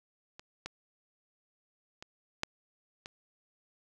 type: clicks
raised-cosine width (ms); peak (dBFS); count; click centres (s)
0.2; -29 / -21 / -27 / -13 / -25; 5; 0.395 / 0.66 / 2.025 / 2.434 / 3.059
effects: none